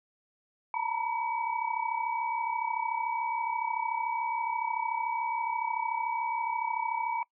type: tone cluster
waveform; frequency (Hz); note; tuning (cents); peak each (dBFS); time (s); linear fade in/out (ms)
sine; 898 / 932 / 965 / 2281; A5 / A#5 / B5 / C#7; +35 / -1 / -40 / +49; -33 / -34 / -33 / -39; 0.74-7.23; 2
effects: noise-tail reverb RT60 0.1 s tail -23 dB re dry